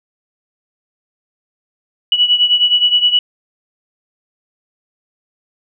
sine beating tone pair, 2940 / 2949.6 Hz, F#7 / F#7, -12 / -6 cents, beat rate 9.6 Hz, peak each -11 / -15 dBFS, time 2.12-3.19 s, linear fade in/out 2 ms, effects none

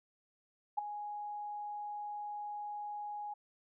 sine tone with ADSR envelope, 830.6 Hz, G#5, in tune, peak -27 dBFS, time 0.77-3.34 s, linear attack 16 ms, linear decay 7 ms, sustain -12 dB, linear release 9 ms, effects none

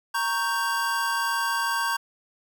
square chord, G diminished, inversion first, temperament equal, 932.3 / 1108.7 / 1568 Hz, Bb5 / Db6 / G6, 0 / 0 / 0 cents, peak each -29 / -30 / -28 dBFS, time 0.14-1.97 s, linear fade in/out 10 ms, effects none

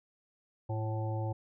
harmonic tone with a mistuned harmonic, 109.1 Hz, A2, 14 cents flat, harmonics 1 / 3 / 5 / 7 / 8, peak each -32 / -42 / -42 / -44 / -45 dBFS, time 0.69-1.33 s, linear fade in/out 10 ms, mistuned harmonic 3, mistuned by +61 cents, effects none

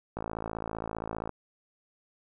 click train, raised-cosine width 1 ms, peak -20 dBFS, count 63, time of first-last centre 0.17-1.293 s, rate 55.2 Hz, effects none

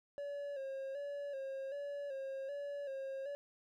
triangle tone with vibrato, 554.4 Hz, C#5, in tune, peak -38 dBFS, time 0.18-3.35 s, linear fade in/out 0 ms, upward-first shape square, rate 1.3 Hz, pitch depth 51 cents each way, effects none

